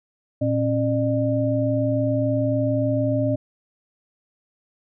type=tone cluster; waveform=sine; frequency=115.5 / 272.2 / 601 Hz; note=A#2 / C#4 / D5; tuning=-16 / -31 / +40 cents; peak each=-23 dBFS; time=0.41-3.36 s; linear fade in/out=10 ms; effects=none